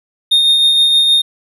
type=tone with tremolo; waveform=triangle; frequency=3678 Hz; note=A#7; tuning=24 cents flat; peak=-5 dBFS; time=0.31-1.22 s; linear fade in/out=10 ms; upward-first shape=triangle; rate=6.4 Hz; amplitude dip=35%; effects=resampled to 32000 Hz